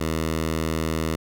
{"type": "tone", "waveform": "10% pulse", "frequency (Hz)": 80, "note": "D#2", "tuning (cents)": 49, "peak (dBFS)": -15, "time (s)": [0, 1.16], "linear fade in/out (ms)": 10, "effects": []}